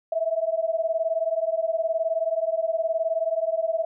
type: beating tone pair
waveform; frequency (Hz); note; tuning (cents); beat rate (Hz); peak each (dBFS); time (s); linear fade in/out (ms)
sine; 644 / 663; E5 / E5; -41 / +10; 19; -25; 0.12-3.85; 5
effects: none